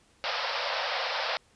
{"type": "band-pass noise", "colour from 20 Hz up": "pink", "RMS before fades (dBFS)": -31, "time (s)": [0.24, 1.37], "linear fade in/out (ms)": 0, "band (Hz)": [500, 5300], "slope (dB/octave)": 96, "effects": ["pink hiss -63 dBFS RMS until 1.55 s", "resampled to 22050 Hz"]}